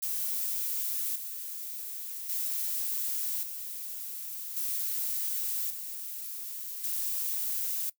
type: noise with tremolo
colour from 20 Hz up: violet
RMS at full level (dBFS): -32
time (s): 0.02-7.9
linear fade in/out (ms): 10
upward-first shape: square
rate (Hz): 0.44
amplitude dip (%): 55
effects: noise-tail reverb RT60 0.1 s tail -19 dB re dry